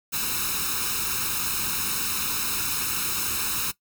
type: noise with comb filter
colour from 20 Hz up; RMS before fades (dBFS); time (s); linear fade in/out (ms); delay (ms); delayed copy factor
white; -27; 0.12-3.72; 20; 0.76; +0.8
effects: noise-tail reverb RT60 0.1 s tail -18 dB re dry